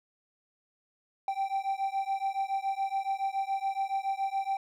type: beating tone pair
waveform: triangle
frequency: 777 / 784.1 Hz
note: G5 / G5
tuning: -16 / 0 cents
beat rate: 7.1 Hz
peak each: -30 dBFS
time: 1.28-4.57 s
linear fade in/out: 2 ms
effects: none